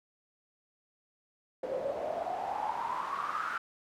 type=noise with band-pass filter sweep; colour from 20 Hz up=pink; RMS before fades=-35 dBFS; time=1.63-3.58 s; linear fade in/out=5 ms; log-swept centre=500 to 1400 Hz; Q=9.8; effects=none